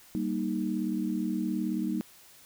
sine chord, Eb major, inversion first, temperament just, 194.45 / 233.3 / 311.1 Hz, G3 / Bb3 / Eb4, -14 / +2 / 0 cents, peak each -32 dBFS, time 0.15-2.01 s, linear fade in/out 0 ms, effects white hiss -55 dBFS RMS until 2.45 s

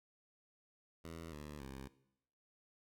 10% pulse tone with pitch steps, 82.41 / 74.27 / 66.94 Hz, E2 / D2 / C2, 0 / +20 / +40 cents, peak -39 dBFS, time 1.04-1.88 s, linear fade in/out 10 ms, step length 280 ms, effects noise-tail reverb RT60 0.8 s tail -18 dB re dry

